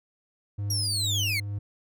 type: tone with tremolo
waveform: triangle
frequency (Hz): 101.7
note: G#2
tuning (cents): -36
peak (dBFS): -25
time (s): 0.58-1.59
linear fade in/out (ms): 10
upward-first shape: sine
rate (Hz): 2.1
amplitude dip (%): 40
type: linear sweep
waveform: 30% pulse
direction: down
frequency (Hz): 5720 to 2074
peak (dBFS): -23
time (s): 0.7-1.4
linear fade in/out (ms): 5
effects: none